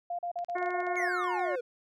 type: tone bursts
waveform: sine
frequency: 698.5 Hz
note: F5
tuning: in tune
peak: -31 dBFS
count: 8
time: 0.1-1.084 s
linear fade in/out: 5 ms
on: 88 ms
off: 40 ms
type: clicks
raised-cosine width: 0.2 ms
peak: -35 dBFS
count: 12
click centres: 0.389 / 0.447 / 0.498 / 0.584 / 0.628 / 0.66 / 0.706 / 0.804 / 0.867 / 0.957 / 1.241 / 1.394 s
type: harmonic tone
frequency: 360 Hz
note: F#4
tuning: 47 cents flat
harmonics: 1 / 2 / 3 / 4 / 5 / 6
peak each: -34 / -37 / -39 / -40 / -41 / -42 dBFS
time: 0.55-1.56 s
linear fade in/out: 10 ms
type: exponential sweep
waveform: triangle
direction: down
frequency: 2252 to 466.2 Hz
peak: -29 dBFS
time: 0.96-1.61 s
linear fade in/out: 10 ms
effects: none